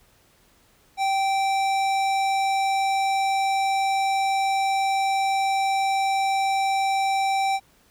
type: tone with hard clipping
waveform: sine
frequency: 779 Hz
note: G5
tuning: 11 cents flat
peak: -22 dBFS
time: 0.97-7.6 s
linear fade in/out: 50 ms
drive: 16 dB
effects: pink hiss -59 dBFS RMS until 7.9 s